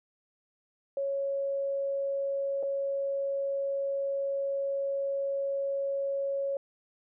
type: tone with dropouts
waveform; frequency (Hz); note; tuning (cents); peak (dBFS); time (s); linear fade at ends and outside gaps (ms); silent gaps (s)
sine; 553; C#5; -4; -28; 0.97-6.57; 2; 2.628-2.632
effects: none